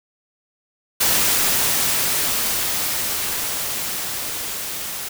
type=noise with level ramp; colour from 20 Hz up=white; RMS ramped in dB=-17 to -29 dBFS; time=1-5.09 s; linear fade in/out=10 ms; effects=none